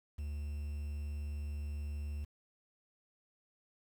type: tone with quantisation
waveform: triangle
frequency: 73.42 Hz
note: D2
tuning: in tune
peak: -35 dBFS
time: 0.18-2.25 s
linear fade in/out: 10 ms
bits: 10
effects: none